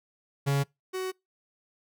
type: tone pair in turn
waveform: 45% pulse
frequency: 140 / 373.8 Hz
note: C#3 / F#4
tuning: +18 / +18 cents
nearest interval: octave + perfect fourth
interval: 1700 cents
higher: second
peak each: -23 / -30 dBFS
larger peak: first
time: 0.46-0.64 / 0.93-1.12 s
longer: second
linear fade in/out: 20 ms
effects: noise-tail reverb RT60 0.2 s tail -25 dB re dry